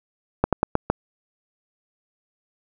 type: slowing click train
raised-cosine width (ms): 1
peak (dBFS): -3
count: 5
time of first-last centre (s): 0.44-0.9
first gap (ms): 87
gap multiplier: 1.19
effects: none